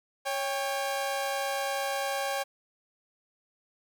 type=tone pair together; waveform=sawtooth; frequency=554.4 / 797.3 Hz; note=C#5 / G5; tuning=0 / +29 cents; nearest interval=tritone; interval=629 cents; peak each=-28 dBFS; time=0.25-2.44 s; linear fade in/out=20 ms; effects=none